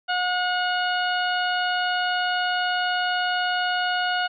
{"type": "harmonic tone", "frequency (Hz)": 724, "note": "F#5", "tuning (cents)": -38, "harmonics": [1, 2, 3, 4, 5, 6], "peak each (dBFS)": [-25, -25, -39, -29, -39, -36], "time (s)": [0.08, 4.28], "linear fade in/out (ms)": 20, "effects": []}